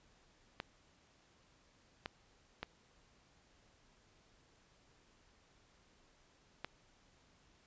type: clicks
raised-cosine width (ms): 0.3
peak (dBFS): -24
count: 4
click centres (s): 0.601 / 2.059 / 2.63 / 6.646
effects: pink hiss -69 dBFS RMS until 7.66 s + resampled to 16000 Hz